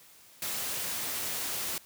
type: noise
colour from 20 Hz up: white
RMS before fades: -34 dBFS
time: 0.42-1.78 s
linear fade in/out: 2 ms
effects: white hiss -56 dBFS RMS until 1.85 s + high-pass 60 Hz 12 dB/octave